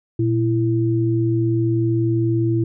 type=tone pair together; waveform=sine; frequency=117.9 / 333.5 Hz; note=A#2 / E4; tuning=+20 / +20 cents; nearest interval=octave + tritone; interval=1800 cents; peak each=-18 / -19 dBFS; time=0.19-2.64 s; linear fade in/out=5 ms; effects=none